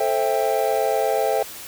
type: chord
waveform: triangle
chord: A minor seventh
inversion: none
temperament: just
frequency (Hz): 440 / 528 / 660 / 792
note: A4 / C5 / E5 / G5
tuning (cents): 0 / +16 / +2 / +18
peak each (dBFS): -22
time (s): 0-1.43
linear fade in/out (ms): 5
effects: white hiss -37 dBFS RMS until 1.67 s